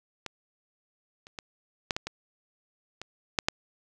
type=clicks; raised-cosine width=0.2 ms; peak=-18 / -30 / -20 / -9 / -13 / -17 / -21 / -6 / -6 dBFS; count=9; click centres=0.263 / 1.269 / 1.388 / 1.908 / 1.965 / 2.07 / 3.016 / 3.388 / 3.485 s; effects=none